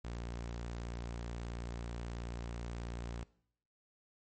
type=tone; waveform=sawtooth; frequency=58.5 Hz; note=A#1; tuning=7 cents sharp; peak=-36 dBFS; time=0.04-3.24 s; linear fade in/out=10 ms; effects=noise-tail reverb RT60 0.7 s tail -22 dB re dry + MP3 32 kbps